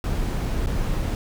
brown noise with dropouts, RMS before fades -24 dBFS, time 0.04-1.15 s, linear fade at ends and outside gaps 1 ms, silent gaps 0.661-0.67 s, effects none

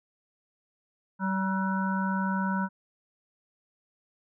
harmonic tone with a mistuned harmonic, 191.8 Hz, G3, 37 cents flat, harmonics 1 / 3 / 5 / 7 / 8, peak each -27 / -42 / -32 / -39 / -35 dBFS, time 1.19-2.69 s, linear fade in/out 50 ms, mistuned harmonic 8, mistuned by -50 cents, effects none

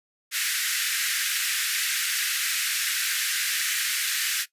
pink high-pass noise, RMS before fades -26 dBFS, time 0.31-4.46 s, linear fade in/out 50 ms, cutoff 1500 Hz, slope 48 dB/octave, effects noise-tail reverb RT60 0.1 s tail -17 dB re dry + resampled to 32000 Hz

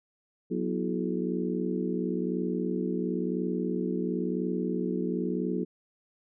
harmonic tone with a mistuned harmonic, 61 Hz, B1, 21 cents flat, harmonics 3 / 4 / 5 / 6 / 7, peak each -32 / -33 / -34 / -35 / -35 dBFS, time 0.5-5.65 s, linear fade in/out 20 ms, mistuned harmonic 5, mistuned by +100 cents, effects none

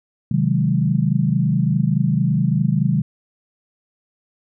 sine chord, Ab dominant seventh, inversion first, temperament equal with one note detuned, 130.81 / 155.56 / 185 / 208.5 Hz, C3 / Eb3 / Gb3 / Ab3, 0 / 0 / 0 / +7 cents, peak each -20 / -19 / -21 / -23 dBFS, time 0.31-3.02 s, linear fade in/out 5 ms, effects none

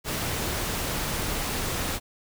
pink noise, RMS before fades -29 dBFS, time 0.04-2 s, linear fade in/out 50 ms, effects none

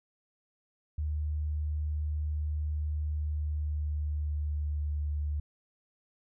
sine tone with pitch glide, 75.6 to 74.09 Hz, D#2 to D2, -49 to +16 cents, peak -29 dBFS, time 0.98-5.4 s, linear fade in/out 5 ms, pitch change -35 cents, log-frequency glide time 3.13-5.03 s, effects none

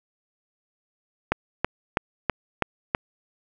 click train, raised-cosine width 0.5 ms, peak -5 dBFS, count 6, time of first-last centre 1.32-2.949 s, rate 3.07 Hz, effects none

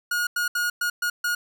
45% pulse tone bursts at uneven times, 1439 Hz, F#6, 49 cents flat, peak -22 dBFS, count 6, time 0.11-0.27 / 0.36-0.48 / 0.55-0.7 / 0.81-0.9 / 1.02-1.1 / 1.24-1.35 s, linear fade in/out 5 ms, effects none

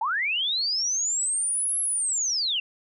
sine linear two-way sweep, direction up then down, 818 to 11175 to 2657 Hz, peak -23 dBFS, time 0.01-2.6 s, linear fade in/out 5 ms, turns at 1.8 s, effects none

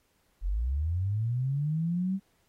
sine linear sweep, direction up, 40.59 to 196.5 Hz, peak -26 dBFS, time 0.41-2.2 s, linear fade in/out 50 ms, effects pink hiss -71 dBFS RMS until 2.48 s + AAC 48 kbps

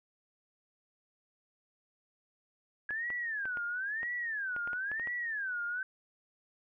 sine tone with vibrato, 1658 Hz, G#6, 3 cents flat, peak -33 dBFS, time 2.89-5.83 s, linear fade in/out 2 ms, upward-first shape sine, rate 1 Hz, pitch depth 280 cents each way
clicks, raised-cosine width 0.5 ms, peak -29 dBFS, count 11, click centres 2.907 / 3.103 / 3.455 / 3.572 / 4.031 / 4.564 / 4.675 / 4.732 / 4.916 / 4.997 / 5.073 s
effects none

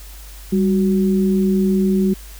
sine tone pair together, 196.28 / 370 Hz, G3 / F#4, +2 / 0 cents, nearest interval major seventh, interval 1098 cents, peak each -14 / -20 dBFS, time 0.52-2.14 s, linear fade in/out 10 ms, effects added 50 Hz sine -35 dBFS peak until 2.39 s + white hiss -42 dBFS RMS until 2.39 s

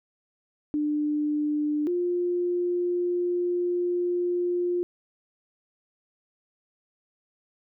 sine tone pair in turn, 298.3 / 353.2 Hz, D4 / F4, +27 / +20 cents, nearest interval minor third, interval 293 cents, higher second, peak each -23 dBFS, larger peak neither, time 0.74-1.87 / 1.87-4.83 s, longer second, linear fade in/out 0 ms, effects none

